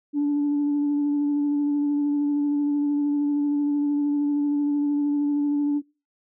sine tone with vibrato, 290 Hz, D4, 22 cents flat, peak -18 dBFS, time 0.13-5.82 s, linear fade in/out 50 ms, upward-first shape sine, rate 13 Hz, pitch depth 15 cents each way, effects noise-tail reverb RT60 0.3 s tail -24 dB re dry + tanh soft clip ceiling -17 dBFS

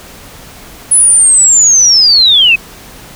sine linear sweep, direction down, 10270 to 2500 Hz, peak -3 dBFS, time 0.91-2.56 s, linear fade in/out 10 ms, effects pink hiss -33 dBFS RMS until 3.15 s

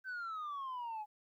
sine exponential sweep, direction down, 1555 to 830.6 Hz, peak -37 dBFS, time 0.04-1.06 s, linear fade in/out 50 ms, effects tanh soft clip ceiling -38 dBFS + 13-bit

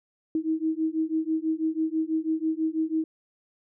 sine beating tone pair, 315.4 / 321.5 Hz, D#4 / E4, +24 / -43 cents, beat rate 6.1 Hz, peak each -27 dBFS, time 0.35-3.04 s, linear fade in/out 2 ms, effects none

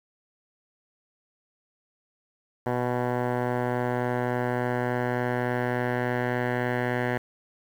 10% pulse tone with low-pass filter sweep, 123.47 Hz, B2, in tune, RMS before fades -27 dBFS, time 2.66-7.18 s, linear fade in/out 5 ms, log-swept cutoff 1200 to 1800 Hz, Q 2.2, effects 8-bit

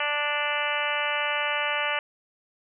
harmonic tone, 293.7 Hz, D4, in tune, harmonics 2 / 3 / 4 / 5 / 6 / 7 / 8 / 9 / 10, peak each -33 / -33 / -33 / -33 / -33 / -33 / -33 / -33 / -33 dBFS, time 0-1.99 s, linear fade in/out 2 ms, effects none

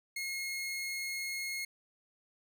sawtooth tone, 2158 Hz, C#7, 47 cents flat, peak -32 dBFS, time 0.16-1.65 s, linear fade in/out 5 ms, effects none

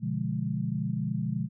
sine chord, B diminished seventh, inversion none, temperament equal, 123.47 / 146.83 / 174.61 / 207.7 Hz, B2 / D3 / F3 / Ab3, 0 / 0 / 0 / 0 cents, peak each -33 dBFS, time 0-1.49 s, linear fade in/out 50 ms, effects none

